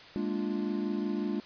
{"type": "chord", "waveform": "triangle", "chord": "Bb dominant seventh", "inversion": "third", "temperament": "equal", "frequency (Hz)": [207.7, 233.1, 293.7, 349.2], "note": ["Ab3", "Bb3", "D4", "F4"], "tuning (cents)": [0, 0, 0, 0], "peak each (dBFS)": [-31, -35, -33, -34], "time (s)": [0.16, 1.4], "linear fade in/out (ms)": 0, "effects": ["white hiss -50 dBFS RMS until 1.45 s", "resampled to 11025 Hz"]}